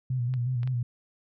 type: tone with vibrato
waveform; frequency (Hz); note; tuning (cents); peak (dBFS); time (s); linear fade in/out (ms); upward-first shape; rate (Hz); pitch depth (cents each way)
sine; 124.5; B2; +14; -25; 0.1-0.83; 5; square; 5.5; 56
type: clicks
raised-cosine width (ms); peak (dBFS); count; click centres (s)
0.3; -30 / -29 / -29; 3; 0.339 / 0.632 / 0.675
effects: none